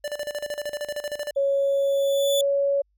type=tone with tremolo; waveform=square; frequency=587.3 Hz; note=D5; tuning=in tune; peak=-27 dBFS; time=0.04-1.31 s; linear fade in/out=5 ms; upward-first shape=square; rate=13 Hz; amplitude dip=80%
type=tone with exponential growth; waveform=sawtooth; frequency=3470 Hz; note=A7; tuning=25 cents flat; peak=-20 dBFS; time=1.35-2.41 s; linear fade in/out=2 ms; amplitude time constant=230 ms
type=tone with pitch glide; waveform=sine; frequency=554.4 to 559.5 Hz; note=C#5 to C#5; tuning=0 to +16 cents; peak=-19 dBFS; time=1.36-2.82 s; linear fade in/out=10 ms; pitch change=+16 cents; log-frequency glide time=2.11-2.28 s
effects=added 50 Hz sine -65 dBFS peak until 2.97 s